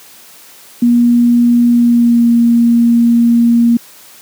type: tone with pitch glide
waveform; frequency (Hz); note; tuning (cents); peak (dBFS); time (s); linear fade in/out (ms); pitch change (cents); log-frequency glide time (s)
sine; 239.1 to 234.9; A#3 to A#3; +44 to +13; -5; 0.82-3.77; 5; -31; 1.69-2.3
effects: white hiss -39 dBFS RMS until 4.21 s + high-pass 150 Hz 12 dB/octave